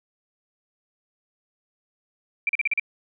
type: tone bursts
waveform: sine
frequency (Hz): 2349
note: D7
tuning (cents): 0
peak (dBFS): -19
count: 6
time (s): 2.47-2.797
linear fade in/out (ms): 2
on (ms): 22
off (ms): 39
effects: none